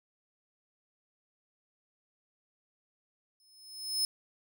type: tone with exponential growth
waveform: sawtooth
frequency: 5200 Hz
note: E8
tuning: 24 cents flat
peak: -23 dBFS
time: 3.4-4.05 s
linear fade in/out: 1 ms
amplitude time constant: 140 ms
effects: none